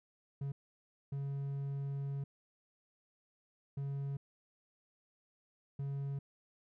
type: tone bursts at uneven times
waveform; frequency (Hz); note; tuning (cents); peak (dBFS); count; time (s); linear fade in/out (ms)
triangle; 139.2; C#3; +8; -34; 4; 0.41-0.52 / 1.12-2.24 / 3.77-4.17 / 5.79-6.19; 5
effects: none